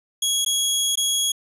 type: tone with dropouts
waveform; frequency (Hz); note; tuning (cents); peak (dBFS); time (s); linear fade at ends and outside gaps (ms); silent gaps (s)
20% pulse; 3322; G#7; 0; -14; 0.22-1.32; 5; 0.449-0.461 / 0.956-0.973
effects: resampled to 32000 Hz